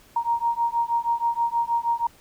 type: beating tone pair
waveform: sine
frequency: 932.3 / 938.6 Hz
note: A#5 / A#5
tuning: 0 / +12 cents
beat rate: 6.3 Hz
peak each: -24 dBFS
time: 0.16-2.07 s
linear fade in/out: 5 ms
effects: pink hiss -54 dBFS RMS until 2.2 s